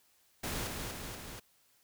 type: noise with echo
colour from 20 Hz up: pink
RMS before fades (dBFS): -37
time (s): 0.43-0.68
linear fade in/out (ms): 10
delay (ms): 240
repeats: 3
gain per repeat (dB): -3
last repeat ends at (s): 1.4
effects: white hiss -69 dBFS RMS until 1.83 s